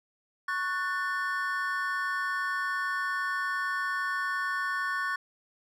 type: chord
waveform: triangle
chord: F# minor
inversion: second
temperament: equal with one note detuned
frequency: 1108.7 / 1480 / 1782.5 Hz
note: C#6 / F#6 / A6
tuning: 0 / 0 / +22 cents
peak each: -31 dBFS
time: 0.48-5.16 s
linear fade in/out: 5 ms
effects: none